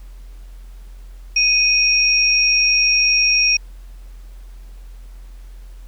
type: tone pair together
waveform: sine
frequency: 2489 / 5588 Hz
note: D#7 / F8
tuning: 0 / 0 cents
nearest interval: octave + major second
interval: 1400 cents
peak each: -15 dBFS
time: 1.36-3.57 s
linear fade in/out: 5 ms
effects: added 43 Hz sine -34 dBFS peak until 5.87 s + pink hiss -54 dBFS RMS until 5.87 s